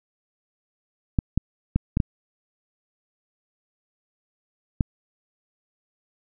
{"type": "clicks", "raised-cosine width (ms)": 5, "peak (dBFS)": -7, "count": 6, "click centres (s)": [1.188, 1.376, 1.76, 1.971, 2.002, 4.808], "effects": []}